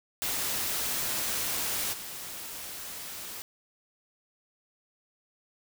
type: noise with level steps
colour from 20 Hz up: white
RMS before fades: -31 / -40 dBFS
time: 0.22-3.42 s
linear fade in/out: 0 ms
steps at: 1.92 s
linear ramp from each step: 20 ms
effects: none